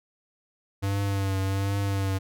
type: tone with vibrato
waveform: square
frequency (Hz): 98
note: G2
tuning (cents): 0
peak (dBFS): -25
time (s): 0.82-2.19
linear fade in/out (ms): 20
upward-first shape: triangle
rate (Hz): 1.3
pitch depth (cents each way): 41
effects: none